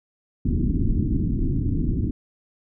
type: low-pass noise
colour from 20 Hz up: pink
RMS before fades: -22 dBFS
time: 0.45-2.11 s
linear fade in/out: 5 ms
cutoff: 330 Hz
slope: 48 dB/octave
effects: none